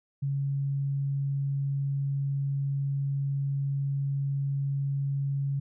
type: tone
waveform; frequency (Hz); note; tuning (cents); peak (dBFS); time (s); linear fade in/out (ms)
sine; 139; C#3; +5; -26; 0.22-5.6; 10
effects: none